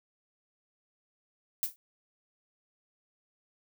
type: noise with exponential decay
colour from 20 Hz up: violet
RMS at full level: -26 dBFS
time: 1.63-1.76 s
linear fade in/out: 0 ms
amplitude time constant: 27 ms
effects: none